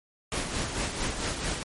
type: noise with tremolo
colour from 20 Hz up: pink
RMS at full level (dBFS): -29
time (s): 0.32-1.63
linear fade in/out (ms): 0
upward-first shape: sine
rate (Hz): 4.5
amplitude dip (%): 50
effects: MP3 48 kbps